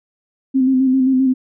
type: tone with vibrato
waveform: sine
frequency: 261.6 Hz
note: C4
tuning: in tune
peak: -11 dBFS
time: 0.54-1.34 s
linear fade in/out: 20 ms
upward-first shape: square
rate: 7.6 Hz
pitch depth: 30 cents each way
effects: none